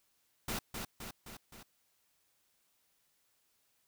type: noise with echo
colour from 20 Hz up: pink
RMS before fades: -37 dBFS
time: 0.48-0.59 s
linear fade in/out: 5 ms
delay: 260 ms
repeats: 4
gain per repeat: -4 dB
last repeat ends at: 1.63 s
effects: white hiss -75 dBFS RMS until 3.87 s